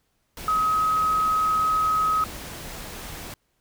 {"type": "tone in noise", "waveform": "sine", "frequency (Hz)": 1270, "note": "D#6", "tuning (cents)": 35, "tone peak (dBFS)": -19, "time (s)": [0.48, 2.24], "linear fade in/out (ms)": 2, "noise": "pink", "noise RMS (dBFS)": -37, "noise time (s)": [0.37, 3.34], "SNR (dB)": 15, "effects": ["pink hiss -71 dBFS RMS until 3.6 s"]}